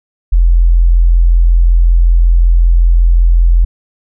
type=tone; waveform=sine; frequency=42.68 Hz; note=F1; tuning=39 cents flat; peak=-4 dBFS; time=0.32-3.65 s; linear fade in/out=10 ms; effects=none